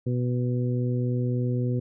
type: harmonic tone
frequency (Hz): 123.6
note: B2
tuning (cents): +2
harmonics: 1 / 2 / 3 / 4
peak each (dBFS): -24 / -30 / -34 / -36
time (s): 0.06-1.8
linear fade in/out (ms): 10
effects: none